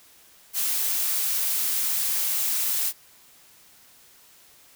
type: noise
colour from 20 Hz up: blue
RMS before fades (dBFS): -25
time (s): 0.53-2.93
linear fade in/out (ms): 50
effects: white hiss -54 dBFS RMS until 4.75 s